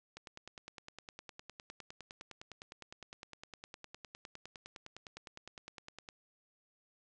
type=click train; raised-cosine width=0.2 ms; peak=-30 dBFS; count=59; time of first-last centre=0.17-6.088 s; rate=9.8 Hz; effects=resampled to 22050 Hz